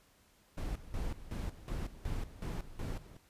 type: noise with tremolo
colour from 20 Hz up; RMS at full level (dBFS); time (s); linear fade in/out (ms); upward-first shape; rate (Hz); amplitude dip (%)
brown; -37; 0.57-3.17; 10; square; 2.7; 80
effects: pink hiss -67 dBFS RMS until 3.29 s + resampled to 32000 Hz